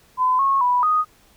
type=tone with pitch steps; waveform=sine; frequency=1015 / 1093 / 985 / 1243 Hz; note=B5 / C#6 / B5 / D#6; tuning=+47 / -25 / -5 / -2 cents; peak=-15 dBFS; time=0.17-1.05 s; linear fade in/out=50 ms; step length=220 ms; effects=pink hiss -55 dBFS RMS until 1.36 s